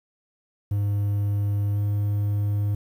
triangle tone with pitch glide, 101.9 to 102.73 Hz, G#2 to G#2, -32 to -18 cents, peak -19 dBFS, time 0.71-2.75 s, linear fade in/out 5 ms, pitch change +14 cents, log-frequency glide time 1.72-1.79 s, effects 9-bit

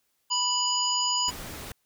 harmonic tone, 986 Hz, B5, 3 cents flat, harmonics 1 / 3 / 5 / 7, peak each -29 / -29 / -29 / -29 dBFS, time 0.3-1.31 s, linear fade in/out 20 ms
pink noise, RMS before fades -39 dBFS, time 1.28-1.72 s, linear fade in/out 2 ms
effects white hiss -73 dBFS RMS until 1.85 s

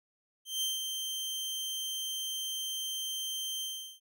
sawtooth tone with ADSR envelope, 3136 Hz, G7, in tune, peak -26 dBFS, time 0.45-4 s, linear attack 170 ms, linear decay 170 ms, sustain -5 dB, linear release 380 ms, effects none

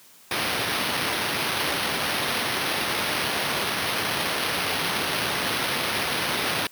white noise with sample-and-hold, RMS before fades -26 dBFS, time 0.31-6.67 s, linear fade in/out 2 ms, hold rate 7350 Hz, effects white hiss -52 dBFS RMS until 6.71 s + high-pass 100 Hz 12 dB/octave

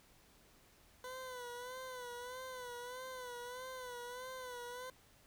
20% pulse tone with vibrato, 500 Hz, B4, 21 cents sharp, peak -40 dBFS, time 1.04-4.9 s, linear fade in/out 2 ms, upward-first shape sine, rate 1.6 Hz, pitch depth 62 cents each way, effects pink hiss -66 dBFS RMS until 5.26 s

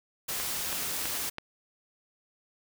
white noise, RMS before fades -33 dBFS, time 0.28-1.3 s, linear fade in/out 10 ms
click train, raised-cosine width 0.3 ms, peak -19 dBFS, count 4, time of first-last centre 0.4-1.384 s, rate 3.05 Hz
effects none

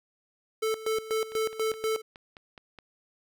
square tone with tremolo, 440 Hz, A4, in tune, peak -26 dBFS, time 0.62-2.02 s, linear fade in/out 10 ms, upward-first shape square, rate 4.1 Hz, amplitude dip 80%
click train, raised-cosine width 0.3 ms, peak -30 dBFS, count 8, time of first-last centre 1.32-2.788 s, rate 4.77 Hz
effects none

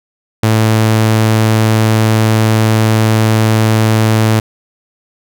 sawtooth tone, 110 Hz, A2, in tune, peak -4 dBFS, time 0.43-4.4 s, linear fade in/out 5 ms, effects none

